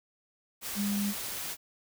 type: tone in noise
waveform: sine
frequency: 202.8 Hz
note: G#3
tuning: 41 cents flat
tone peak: -28 dBFS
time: 0.75-1.14 s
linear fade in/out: 50 ms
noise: white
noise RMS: -37 dBFS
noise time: 0.61-1.57 s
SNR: +6 dB
effects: none